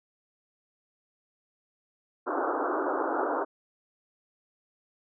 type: band-pass noise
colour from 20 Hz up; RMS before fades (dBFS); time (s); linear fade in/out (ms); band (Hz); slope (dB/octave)
pink; -29; 2.26-3.45; 20; 280 to 1500; 96
effects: none